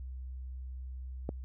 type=click; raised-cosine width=2 ms; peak=-21 dBFS; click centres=1.291 s; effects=added 64 Hz sine -39 dBFS peak until 1.44 s